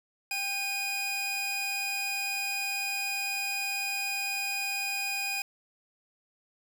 sawtooth tone pair together, 791 / 2471 Hz, G5 / D#7, +15 / -13 cents, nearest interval octave + minor sixth, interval 1972 cents, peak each -35 / -27 dBFS, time 0.31-5.42 s, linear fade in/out 2 ms, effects none

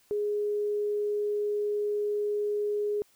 sine tone, 415.3 Hz, G#4, in tune, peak -26 dBFS, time 0.11-3.02 s, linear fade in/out 0 ms, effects white hiss -64 dBFS RMS until 3.15 s

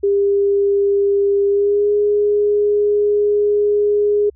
sine tone with pitch glide, 400.7 to 413.6 Hz, G4 to G#4, +38 to -7 cents, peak -12 dBFS, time 0.03-4.3 s, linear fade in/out 10 ms, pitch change +55 cents, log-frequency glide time 1.48-1.92 s, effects added 68 Hz sine -46 dBFS peak until 4.35 s

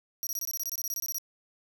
25% pulse tone bursts, 5750 Hz, F8, 50 cents sharp, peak -26 dBFS, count 16, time 0.23-1.183 s, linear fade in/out 0 ms, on 38 ms, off 23 ms, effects none

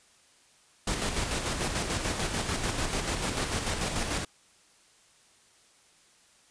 pink noise with tremolo, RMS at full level -29 dBFS, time 0.87-4.25 s, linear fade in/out 5 ms, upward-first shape square, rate 6.8 Hz, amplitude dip 40%, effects white hiss -61 dBFS RMS until 6.5 s + resampled to 22050 Hz

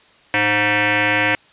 sine tone with frequency modulation, 110 Hz, A2, in tune, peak -14 dBFS, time 0.34-1.35 s, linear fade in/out 0 ms, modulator 416 Hz, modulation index 6, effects white hiss -51 dBFS RMS until 1.52 s + resampled to 8000 Hz

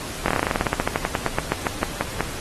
slowing click train, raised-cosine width 0.5 ms, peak -5 dBFS, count 25, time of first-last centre 0.26-2.207 s, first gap 22 ms, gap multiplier 1.1, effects pink hiss -33 dBFS RMS until 2.4 s + AAC 32 kbps

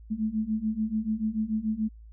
sine beating tone pair, 213.7 / 220.6 Hz, G#3 / A3, +50 / +5 cents, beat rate 6.9 Hz, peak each -30 / -28 dBFS, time 0.1-1.89 s, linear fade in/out 20 ms, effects added 55 Hz sine -45 dBFS peak until 2.12 s

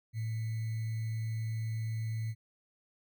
sine tone with sample-and-hold, 111.5 Hz, A2, 23 cents sharp, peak -32 dBFS, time 0.13-2.35 s, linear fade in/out 50 ms, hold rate 2100 Hz, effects none

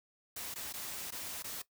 white noise with dropouts, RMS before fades -42 dBFS, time 0.36-1.62 s, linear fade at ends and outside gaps 5 ms, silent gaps 0.542-0.557 / 0.727-0.737 / 1.107-1.121 / 1.425-1.441 s, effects noise-tail reverb RT60 0.1 s tail -17 dB re dry

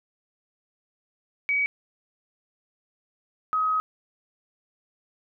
sine tone pair in turn, 2268 / 1266.3 Hz, C#7 / D#6, +39 / +30 cents, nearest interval minor seventh, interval 1009 cents, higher first, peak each -21 dBFS, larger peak neither, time 1.49-1.66 / 3.53-3.8 s, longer second, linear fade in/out 0 ms, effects none

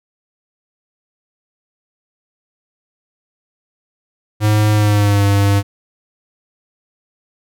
square tone with pitch glide, 106.2 to 100.24 Hz, G#2 to G2, +39 to +39 cents, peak -11 dBFS, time 4.4-5.63 s, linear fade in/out 50 ms, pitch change -100 cents, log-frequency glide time 4.73-5.24 s, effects none

